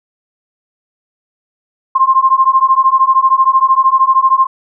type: beating tone pair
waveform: sine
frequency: 1052 / 1065 Hz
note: C6 / C6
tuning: +9 / +30 cents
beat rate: 13 Hz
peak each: -10 dBFS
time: 1.95-4.47 s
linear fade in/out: 10 ms
effects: none